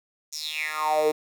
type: tone with high-pass filter sweep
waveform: 10% pulse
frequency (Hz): 154.3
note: D#3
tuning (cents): -14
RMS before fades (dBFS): -26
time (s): 0.32-1.12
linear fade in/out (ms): 10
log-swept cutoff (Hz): 6300 to 380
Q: 6.7
effects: none